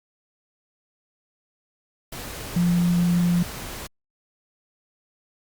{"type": "tone in noise", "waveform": "sine", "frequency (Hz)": 174.5, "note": "F3", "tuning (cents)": -1, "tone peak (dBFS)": -17, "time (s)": [2.56, 3.43], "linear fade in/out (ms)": 5, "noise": "pink", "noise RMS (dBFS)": -35, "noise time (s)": [2.12, 3.87], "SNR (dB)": 15, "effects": ["Opus 48 kbps"]}